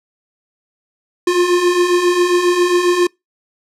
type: beating tone pair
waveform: square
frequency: 348.6 / 356 Hz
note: F4 / F4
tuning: -3 / +33 cents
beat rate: 7.4 Hz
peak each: -19 / -13 dBFS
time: 1.27-3.07 s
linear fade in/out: 5 ms
effects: noise-tail reverb RT60 0.2 s tail -26 dB re dry + low-pass 9000 Hz 12 dB/octave